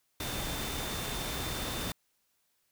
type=tone in noise; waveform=sine; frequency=3577 Hz; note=A7; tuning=28 cents sharp; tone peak=-43 dBFS; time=0.2-1.92 s; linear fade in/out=2 ms; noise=pink; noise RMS=-36 dBFS; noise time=0.2-1.92 s; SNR=-10 dB; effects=white hiss -75 dBFS RMS until 2.71 s